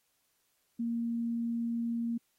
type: tone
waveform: sine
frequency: 233.1 Hz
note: A#3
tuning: in tune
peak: -30 dBFS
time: 0.79-2.18 s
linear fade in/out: 10 ms
effects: white hiss -75 dBFS RMS until 2.38 s + AAC 48 kbps